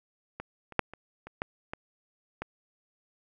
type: clicks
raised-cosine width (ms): 0.5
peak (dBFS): -22 / -30 / -7 / -28 / -28 / -15 / -20 / -19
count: 8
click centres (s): 0.4 / 0.723 / 0.793 / 0.936 / 1.27 / 1.419 / 1.735 / 2.42
effects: none